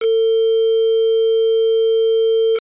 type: tone with quantisation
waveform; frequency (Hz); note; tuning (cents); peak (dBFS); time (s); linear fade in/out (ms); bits
sine; 450; A4; +39; -12; 0-2.6; 50; 4
effects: resampled to 8000 Hz